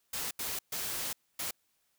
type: noise bursts at uneven times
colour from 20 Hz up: white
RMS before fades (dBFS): -36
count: 4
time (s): 0.13-0.31 / 0.39-0.59 / 0.72-1.13 / 1.39-1.51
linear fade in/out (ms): 5
effects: white hiss -75 dBFS RMS until 1.98 s